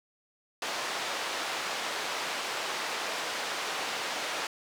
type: band-pass noise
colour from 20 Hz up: pink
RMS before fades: -34 dBFS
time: 0.62-4.47 s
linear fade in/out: 2 ms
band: 600 to 5500 Hz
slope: 12 dB/octave
effects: none